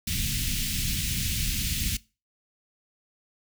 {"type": "band-stop noise", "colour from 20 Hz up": "pink", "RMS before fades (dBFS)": -28, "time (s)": [0.07, 1.97], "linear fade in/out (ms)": 5, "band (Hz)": [210, 2400], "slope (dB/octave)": 24, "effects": ["noise-tail reverb RT60 0.3 s tail -21 dB re dry"]}